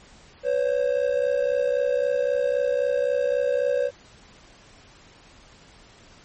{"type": "ring-modulated tone", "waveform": "triangle", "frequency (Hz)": 531, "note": "C5", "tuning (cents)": 25, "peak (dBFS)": -15, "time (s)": [0.43, 3.91], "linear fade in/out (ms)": 50, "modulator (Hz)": 31.9, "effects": ["pink hiss -51 dBFS RMS until 6.24 s", "MP3 32 kbps"]}